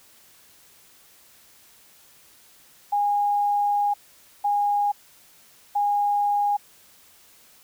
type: tone bursts at uneven times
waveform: sine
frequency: 819 Hz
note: G#5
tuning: 24 cents flat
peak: -19 dBFS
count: 3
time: 2.92-3.94 / 4.44-4.92 / 5.75-6.57 s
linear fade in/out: 10 ms
effects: white hiss -54 dBFS RMS until 7.63 s